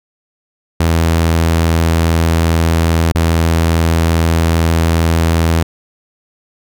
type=tone with dropouts; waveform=sawtooth; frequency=82.41 Hz; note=E2; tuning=in tune; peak=-6 dBFS; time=0.8-5.63 s; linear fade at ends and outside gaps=5 ms; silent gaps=3.121-3.149 s; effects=none